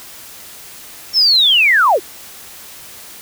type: linear sweep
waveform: sine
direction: down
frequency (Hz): 5460 to 305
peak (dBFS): -8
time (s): 1.13-2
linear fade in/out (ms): 50
effects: white hiss -36 dBFS RMS until 3.21 s